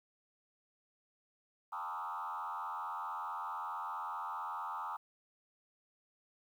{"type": "tone with frequency modulation", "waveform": "sine", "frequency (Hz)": 1068, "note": "C6", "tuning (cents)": 35, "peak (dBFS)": -37, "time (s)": [1.72, 4.97], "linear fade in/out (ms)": 10, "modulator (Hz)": 84.6, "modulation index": 3, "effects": ["tanh soft clip ceiling -33 dBFS", "11-bit"]}